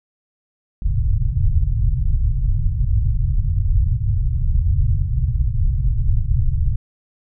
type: low-pass noise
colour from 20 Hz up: pink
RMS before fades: -17 dBFS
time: 0.82-6.76 s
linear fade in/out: 5 ms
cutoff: 130 Hz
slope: 48 dB/octave
effects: none

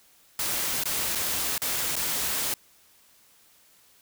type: noise with dropouts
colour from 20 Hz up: white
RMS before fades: -28 dBFS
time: 0.39-2.54 s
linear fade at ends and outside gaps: 2 ms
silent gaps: 0.837-0.855 / 1.151-1.155 / 1.58-1.618 / 1.956-1.964 s
effects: white hiss -59 dBFS RMS until 4.01 s

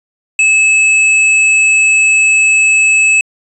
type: tone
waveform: square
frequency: 2600 Hz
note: E7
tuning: 24 cents flat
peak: -7 dBFS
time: 0.39-3.21 s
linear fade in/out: 2 ms
effects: resampled to 24000 Hz

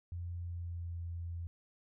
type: tone with pitch glide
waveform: sine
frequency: 86.9 to 85.21 Hz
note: F2 to F2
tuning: -8 to -42 cents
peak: -38 dBFS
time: 0.12-1.47 s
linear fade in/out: 0 ms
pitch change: -34 cents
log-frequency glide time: 0.38-0.99 s
effects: none

